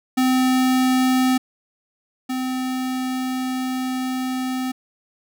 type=tone pair in turn; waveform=square; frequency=257.3 / 257.3 Hz; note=C4 / C4; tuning=-29 / -29 cents; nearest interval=unison; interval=0 cents; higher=neither; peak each=-16 / -23 dBFS; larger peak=first; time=0.17-1.38 / 2.29-4.72 s; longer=second; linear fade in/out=10 ms; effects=none